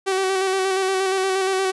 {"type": "tone with vibrato", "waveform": "sawtooth", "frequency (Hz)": 381.3, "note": "G4", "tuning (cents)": -48, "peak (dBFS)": -15, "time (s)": [0.06, 1.72], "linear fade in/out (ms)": 20, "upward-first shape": "square", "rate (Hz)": 8.5, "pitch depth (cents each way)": 25, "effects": ["resampled to 24000 Hz"]}